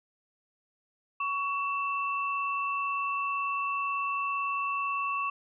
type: tone pair together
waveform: sine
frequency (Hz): 1120.5 / 2665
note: C#6 / E7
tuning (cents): +18 / +18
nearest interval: octave + minor third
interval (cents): 1500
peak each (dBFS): -29 / -34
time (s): 1.2-5.3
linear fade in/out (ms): 5
effects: none